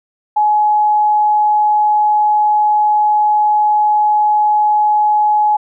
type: tone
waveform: sine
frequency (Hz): 844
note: G#5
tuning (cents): +28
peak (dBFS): -9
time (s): 0.36-5.57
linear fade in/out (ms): 10
effects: none